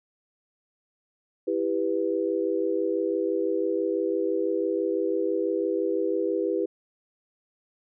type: chord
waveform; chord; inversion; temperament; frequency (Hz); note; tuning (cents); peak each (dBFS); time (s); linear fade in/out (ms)
sine; E minor; none; just; 329.6 / 395.6 / 494.4; E4 / G4 / B4; 0 / +16 / +2; -28 / -27 / -28; 1.47-6.66; 10
effects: none